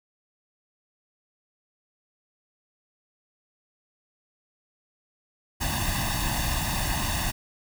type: noise with comb filter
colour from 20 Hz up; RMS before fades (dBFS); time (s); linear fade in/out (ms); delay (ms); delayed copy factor
pink; -27; 5.6-7.32; 20; 1.1; +0.95
effects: none